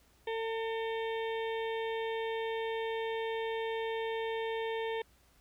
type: harmonic tone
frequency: 450 Hz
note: A4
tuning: 39 cents sharp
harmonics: 1 / 2 / 4 / 5 / 6 / 7 / 8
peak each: -34 / -40 / -45 / -46 / -52 / -50 / -50 dBFS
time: 0.27-5.02 s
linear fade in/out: 5 ms
effects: added 60 Hz sine -67 dBFS peak until 5.4 s + pink hiss -67 dBFS RMS until 5.4 s